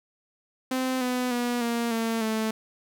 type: tone with pitch steps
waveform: sawtooth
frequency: 258.4 / 250.2 / 242.2 / 234.5 / 227 / 219.8 Hz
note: C4 / B3 / B3 / A#3 / A#3 / A3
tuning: -21 / +23 / -34 / +11 / -46 / -2 cents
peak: -21 dBFS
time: 0.71-2.51 s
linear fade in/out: 5 ms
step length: 300 ms
effects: none